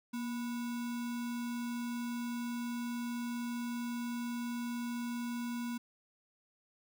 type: tone with sample-and-hold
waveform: sine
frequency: 237.8 Hz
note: A#3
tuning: 35 cents sharp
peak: -35 dBFS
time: 0.13-5.78 s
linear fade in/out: 10 ms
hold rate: 1225 Hz
effects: none